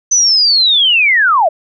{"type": "linear sweep", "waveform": "sine", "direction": "down", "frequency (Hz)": [6130, 585], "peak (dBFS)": -7, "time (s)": [0.11, 1.49], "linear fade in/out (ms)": 10, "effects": []}